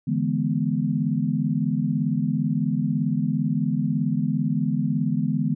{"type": "chord", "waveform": "sine", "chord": "E dominant seventh", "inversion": "third", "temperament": "equal with one note detuned", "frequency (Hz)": [146.83, 164.81, 209.9, 246.9], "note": ["D3", "E3", "G#3", "B3"], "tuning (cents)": [0, 0, 19, 0], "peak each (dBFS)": -26, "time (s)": [0.07, 5.55], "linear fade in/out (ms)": 10, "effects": []}